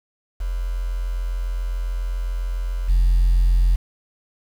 sine tone with level steps, 43.65 Hz, F1, in tune, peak -21 / -11 dBFS, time 0.4-3.76 s, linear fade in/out 10 ms, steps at 2.88 s, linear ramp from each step 20 ms, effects tanh soft clip ceiling -11 dBFS + 7-bit

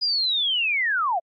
sine linear sweep, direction down, 4964 to 629 Hz, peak -20 dBFS, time 0.01-1.2 s, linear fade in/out 20 ms, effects AAC 64 kbps

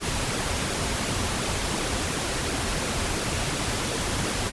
pink noise with flanger, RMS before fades -27 dBFS, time 0-4.52 s, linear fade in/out 50 ms, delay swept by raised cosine 0.94 to 6.64 ms, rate 2.8 Hz, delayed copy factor -0.5, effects resampled to 24000 Hz

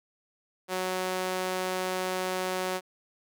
sawtooth tone with high-pass filter, 185 Hz, F#3, in tune, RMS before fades -31 dBFS, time 0.68-2.81 s, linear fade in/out 50 ms, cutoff 440 Hz, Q 1, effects none

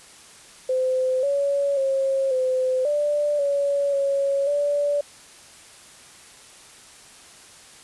sine tone with pitch steps, 515 / 563 / 539 / 514 / 588 / 565 / 555 / 578 Hz, C5 / C#5 / C#5 / C5 / D5 / C#5 / C#5 / D5, -28 / +27 / -49 / -31 / +2 / +33 / +2 / -28 cents, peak -19 dBFS, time 0.69-5.01 s, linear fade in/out 5 ms, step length 540 ms, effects white hiss -47 dBFS RMS until 7.83 s + resampled to 24000 Hz

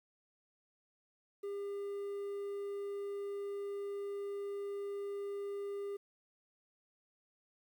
triangle tone with quantisation, 402 Hz, G4, 44 cents sharp, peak -36 dBFS, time 1.43-5.97 s, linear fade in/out 10 ms, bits 11, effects none

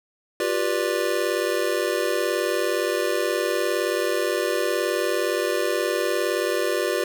square chord, G dominant seventh, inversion third, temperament just, 352.8 / 392 / 490 / 588 Hz, F4 / G4 / B4 / D5, +18 / 0 / -14 / +2 cents, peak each -28 dBFS, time 0.4-7.04 s, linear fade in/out 2 ms, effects none

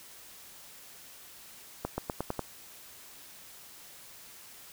accelerating click train, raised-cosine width 1 ms, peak -17 dBFS, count 6, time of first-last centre 1.85-2.393 s, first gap 130 ms, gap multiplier 0.91, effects white hiss -51 dBFS RMS until 4.72 s

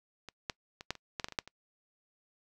clicks, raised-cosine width 0.2 ms, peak -27 / -16 / -27 / -15 / -30 / -17 / -16 / -25 / -26 / -12 / -30 dBFS, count 11, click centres 0.287 / 0.498 / 0.809 / 0.906 / 0.953 / 1.198 / 1.244 / 1.285 / 1.323 / 1.388 / 1.476 s, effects noise-tail reverb RT60 0.1 s tail -25 dB re dry

